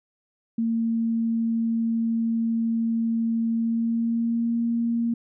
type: tone with pitch glide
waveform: sine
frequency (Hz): 228.2 to 233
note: A#3 to A#3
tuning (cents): -37 to -1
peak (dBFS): -21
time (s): 0.58-5.14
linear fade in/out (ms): 5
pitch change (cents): +36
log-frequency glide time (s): 3.52-4.58
effects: none